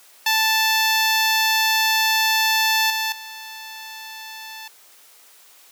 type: tone with level steps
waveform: 10% pulse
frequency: 880 Hz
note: A5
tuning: in tune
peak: -8 / -13 / -26 dBFS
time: 0.26-4.68 s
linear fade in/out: 5 ms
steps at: 2.9 / 3.12 s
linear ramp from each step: 2 ms
effects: white hiss -50 dBFS RMS until 5.71 s + high-pass 400 Hz 12 dB/octave